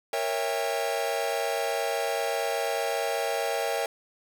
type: chord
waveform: 45% pulse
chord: A# diminished seventh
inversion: none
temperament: equal with one note detuned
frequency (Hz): 466.2 / 554.4 / 659.3 / 801.9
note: A#4 / C#5 / E5 / G5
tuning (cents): 0 / 0 / 0 / +39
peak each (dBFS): -32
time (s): 0.13-3.86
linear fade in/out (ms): 2
effects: 10-bit